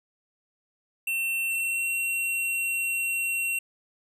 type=tone with pitch glide; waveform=square; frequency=2700 to 2731 Hz; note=E7 to F7; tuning=+41 to -39 cents; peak=-26 dBFS; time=1.07-3.59 s; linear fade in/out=5 ms; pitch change=+20 cents; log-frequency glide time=1.47-1.92 s; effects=none